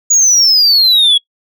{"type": "exponential sweep", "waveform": "sine", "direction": "down", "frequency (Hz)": [6850, 3313], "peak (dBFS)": -3, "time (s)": [0.1, 1.18], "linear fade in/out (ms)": 10, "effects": ["noise-tail reverb RT60 0.1 s tail -25 dB re dry", "tanh soft clip ceiling -5 dBFS"]}